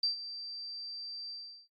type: tone with ADSR envelope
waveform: sine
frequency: 4686 Hz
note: D8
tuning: 5 cents flat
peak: -26 dBFS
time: 0.03-1.68 s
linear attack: 4 ms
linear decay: 120 ms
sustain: -14 dB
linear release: 380 ms
effects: noise-tail reverb RT60 0.1 s tail -18 dB re dry + AAC 48 kbps